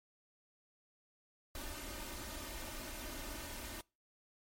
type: noise with comb filter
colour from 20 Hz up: pink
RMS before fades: -45 dBFS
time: 1.55-3.81 s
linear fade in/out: 2 ms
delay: 3.3 ms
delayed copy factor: +0.8
effects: noise-tail reverb RT60 0.3 s tail -26 dB re dry + MP3 64 kbps